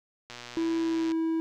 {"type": "click train", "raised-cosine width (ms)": 0.2, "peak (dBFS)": -24, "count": 100, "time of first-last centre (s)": [0.3, 1.118], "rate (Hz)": 121}
{"type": "tone with pitch glide", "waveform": "triangle", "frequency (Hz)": [329.6, 325.1], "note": ["E4", "E4"], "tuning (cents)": [0, -24], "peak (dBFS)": -23, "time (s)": [0.57, 1.4], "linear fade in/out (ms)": 0, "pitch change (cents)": -24, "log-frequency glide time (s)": [0.77, 1.15]}
{"effects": []}